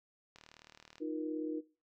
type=click train; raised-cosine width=0.2 ms; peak=-36 dBFS; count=25; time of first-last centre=0.36-0.982 s; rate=38.6 Hz
type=chord; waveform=sine; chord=Eb suspended second; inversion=none; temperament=equal with one note detuned; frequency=311.1 / 349.2 / 474.6 Hz; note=Eb4 / F4 / Bb4; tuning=0 / 0 / +31 cents; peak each=-37 / -43 / -43 dBFS; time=1-1.61 s; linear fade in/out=20 ms
effects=noise-tail reverb RT60 0.3 s tail -17 dB re dry